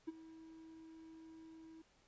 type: tone with ADSR envelope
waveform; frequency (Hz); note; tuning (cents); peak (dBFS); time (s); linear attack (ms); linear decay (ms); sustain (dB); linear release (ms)
triangle; 322.4; E4; -38; -36; 0.07-1.82; 15; 24; -16; 6
effects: pink hiss -72 dBFS RMS until 2.07 s + resampled to 16000 Hz